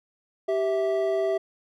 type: tone pair together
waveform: triangle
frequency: 389.5 / 655 Hz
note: G4 / E5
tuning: -11 / -11 cents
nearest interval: major sixth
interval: 900 cents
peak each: -23 dBFS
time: 0.48-1.38 s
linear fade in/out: 10 ms
effects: none